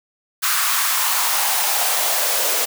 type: noise with high-pass filter sweep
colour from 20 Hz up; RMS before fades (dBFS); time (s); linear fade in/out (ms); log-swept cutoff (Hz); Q
white; -19; 0.42-2.66; 20; 1300 to 510; 2.7
effects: none